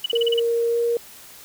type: tone bursts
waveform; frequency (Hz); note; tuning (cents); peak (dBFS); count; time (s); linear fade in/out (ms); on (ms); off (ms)
sine; 2960; F#7; 0; -19; 7; 0.04-0.397; 5; 21; 35
type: tone with pitch glide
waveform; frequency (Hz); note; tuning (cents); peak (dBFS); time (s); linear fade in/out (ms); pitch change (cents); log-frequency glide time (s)
sine; 466.4 to 470.2; A#4 to A#4; +1 to +15; -18; 0.13-0.97; 2; +14; 0.71-0.77
effects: white hiss -44 dBFS RMS until 1.44 s